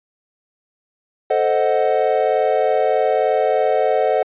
triangle chord, A diminished seventh, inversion none, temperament equal, 440 / 523.3 / 622.3 / 740 Hz, A4 / C5 / Eb5 / Gb5, 0 / 0 / 0 / 0 cents, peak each -18 dBFS, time 1.3-4.23 s, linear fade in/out 5 ms, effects resampled to 8000 Hz

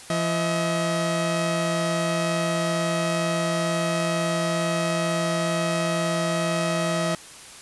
sawtooth tone pair together, 169.79 / 637 Hz, F3 / D#5, -49 / +41 cents, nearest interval octave + major seventh, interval 2290 cents, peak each -21 dBFS, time 0.1-7.15 s, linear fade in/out 2 ms, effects white hiss -43 dBFS RMS until 7.61 s + resampled to 24000 Hz

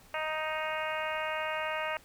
harmonic tone, 311.8 Hz, D#4, 4 cents sharp, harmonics 2 / 3 / 4 / 5 / 6 / 7 / 8 / 9, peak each -36 / -38 / -39 / -40 / -41 / -41 / -42 / -43 dBFS, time 0.14-1.97 s, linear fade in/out 2 ms, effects pink hiss -58 dBFS RMS until 2.04 s

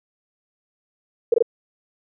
sine tone bursts, 466.2 Hz, A#4, in tune, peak -11 dBFS, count 3, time 1.32-1.425 s, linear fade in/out 5 ms, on 21 ms, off 21 ms, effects none

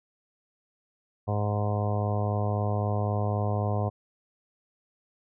harmonic tone, 103.83 Hz, G#2, in tune, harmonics 1 / 2 / 3 / 4 / 5 / 6 / 7 / 8 / 9 / 10, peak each -26 / -35 / -41 / -37 / -36 / -36 / -35 / -44 / -41 / -41 dBFS, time 1.27-3.9 s, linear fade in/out 20 ms, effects none

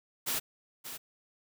white noise with echo, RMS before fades -32 dBFS, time 0.26-0.4 s, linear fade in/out 20 ms, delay 580 ms, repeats 1, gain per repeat -10 dB, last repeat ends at 0.98 s, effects none

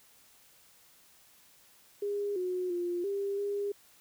sine tone with pitch steps, 407.4 / 364.4 / 350.5 / 398.6 / 405.2 Hz, G#4 / F#4 / F4 / G4 / G#4, -33 / -26 / +6 / +29 / -43 cents, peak -30 dBFS, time 2.02-3.72 s, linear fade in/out 5 ms, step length 340 ms, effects white hiss -61 dBFS RMS until 4 s

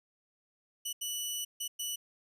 15% pulse tone bursts at uneven times, 2960 Hz, F#7, in tune, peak -27 dBFS, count 4, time 0.85-0.93 / 1.01-1.45 / 1.6-1.68 / 1.79-1.96 s, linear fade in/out 10 ms, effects none

